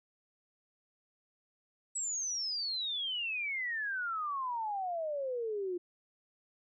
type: exponential sweep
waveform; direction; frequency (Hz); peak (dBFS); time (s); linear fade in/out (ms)
sine; down; 7902 to 346.8; -33; 1.95-5.78; 10
effects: none